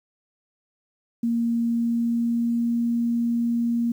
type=tone with pitch glide; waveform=sine; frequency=233.1 to 234.9 Hz; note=A#3 to A#3; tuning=0 to +13 cents; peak=-20 dBFS; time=1.23-3.92 s; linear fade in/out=5 ms; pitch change=+13 cents; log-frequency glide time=1.63-2.74 s; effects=9-bit